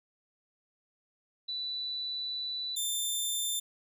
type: tone pair in turn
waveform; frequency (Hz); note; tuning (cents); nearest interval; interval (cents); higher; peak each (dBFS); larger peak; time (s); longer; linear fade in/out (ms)
sine / 15% pulse; 3971 / 3570; B7 / A7; +9 / +24; major second; 185; first; -33 / -23; second; 1.48-2.76 / 2.76-3.6; first; 10
effects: none